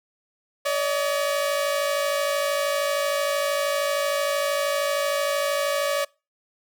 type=tone pair together; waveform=sawtooth; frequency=570 / 623 Hz; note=C#5 / D#5; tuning=+48 / +2 cents; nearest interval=major second; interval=154 cents; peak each=-19 / -25 dBFS; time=0.65-6.05 s; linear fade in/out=10 ms; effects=noise-tail reverb RT60 0.3 s tail -26 dB re dry